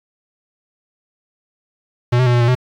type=tone with pitch steps; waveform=square; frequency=121.7 / 127.6 / 122 / 120.9 / 118.6 / 126.5 Hz; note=B2 / C3 / B2 / B2 / A#2 / B2; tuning=-25 / -43 / -21 / -36 / +30 / +42 cents; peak=-12 dBFS; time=2.12-2.552 s; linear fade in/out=10 ms; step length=72 ms; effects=low-pass 4000 Hz 12 dB/octave + 7-bit